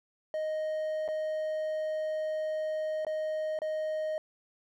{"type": "tone with dropouts", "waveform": "triangle", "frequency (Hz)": 622.3, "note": "D#5", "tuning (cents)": 0, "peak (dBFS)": -28, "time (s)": [0.34, 4.18], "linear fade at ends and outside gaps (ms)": 1, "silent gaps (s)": [[1.079, 1.086], [3.049, 3.067], [3.589, 3.618]], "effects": []}